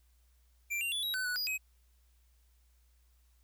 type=tone with pitch steps; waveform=square; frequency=2358 / 2772 / 3446 / 3849 / 1513 / 1475 / 4896 / 2534 Hz; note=D7 / F7 / A7 / B7 / F#6 / F#6 / D#8 / D#7; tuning=+6 / -14 / -37 / -45 / +38 / -6 / -29 / +31 cents; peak=-33 dBFS; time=0.7-1.58 s; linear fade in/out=20 ms; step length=110 ms; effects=added 60 Hz sine -64 dBFS peak until 3.43 s + white hiss -75 dBFS RMS until 3.43 s